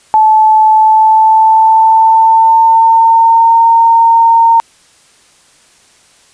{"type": "tone with pitch glide", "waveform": "sine", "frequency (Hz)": [869, 917], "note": ["A5", "A#5"], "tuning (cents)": [-22, -29], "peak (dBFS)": -3, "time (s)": [0.14, 4.6], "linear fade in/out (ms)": 0, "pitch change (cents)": 93, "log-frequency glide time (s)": [0.69, 3.61], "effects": ["white hiss -46 dBFS RMS until 6.33 s", "resampled to 22050 Hz"]}